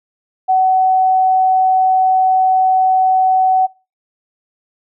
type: tone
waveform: sine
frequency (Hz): 752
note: F#5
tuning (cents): +28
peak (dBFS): -9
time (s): 0.48-3.67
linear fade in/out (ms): 20
effects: noise-tail reverb RT60 0.3 s tail -24 dB re dry